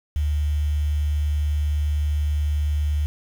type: tone with quantisation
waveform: sine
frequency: 74.2 Hz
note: D2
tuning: 18 cents sharp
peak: -19 dBFS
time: 0.16-3.06 s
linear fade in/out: 0 ms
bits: 7
effects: none